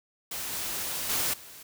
white noise with level steps, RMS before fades -35 / -33 / -28 / -47 dBFS, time 0.31-1.63 s, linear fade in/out 5 ms, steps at 0.52 / 1.09 / 1.33 s, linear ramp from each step 10 ms, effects none

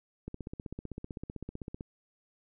click train, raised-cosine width 3 ms, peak -26 dBFS, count 25, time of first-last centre 0.28-1.809 s, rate 15.7 Hz, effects none

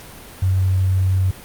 sine tone, 93.9 Hz, F#2, 26 cents sharp, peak -14 dBFS, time 0.42-1.31 s, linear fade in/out 5 ms, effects pink hiss -39 dBFS RMS until 1.44 s + Opus 48 kbps

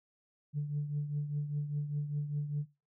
sine tone with tremolo, 146.7 Hz, D3, 2 cents flat, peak -28 dBFS, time 0.53-2.66 s, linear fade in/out 50 ms, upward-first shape triangle, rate 5 Hz, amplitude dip 70%, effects noise-tail reverb RT60 0.3 s tail -22 dB re dry + tanh soft clip ceiling -27 dBFS

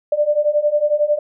sine beating tone pair, 587.3 / 598.3 Hz, D5 / D5, 0 / +32 cents, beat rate 11 Hz, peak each -18 / -16 dBFS, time 0.12-1.19 s, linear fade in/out 5 ms, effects none

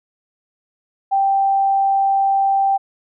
sine tone, 784 Hz, G5, in tune, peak -13 dBFS, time 1.11-2.78 s, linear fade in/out 20 ms, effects none

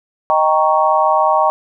sine chord, Eb dominant seventh, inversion none, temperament equal, 622.3 / 784 / 932.3 / 1108.7 Hz, Eb5 / G5 / Bb5 / Db6, 0 / 0 / 0 / 0 cents, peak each -16 dBFS, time 0.3-1.5 s, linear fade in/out 0 ms, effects none

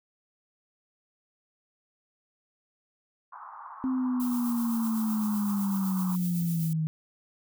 white band-pass noise, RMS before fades -44 dBFS, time 3.32-6.16 s, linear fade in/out 10 ms, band 880 to 1200 Hz, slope 48 dB/octave
sine linear sweep, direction down, 261.6 to 155.7 Hz, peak -25 dBFS, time 3.84-6.87 s, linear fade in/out 0 ms
violet noise with tremolo, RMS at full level -39 dBFS, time 4.2-6.73 s, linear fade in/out 0 ms, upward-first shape sine, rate 7.9 Hz, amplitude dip 35%
effects none

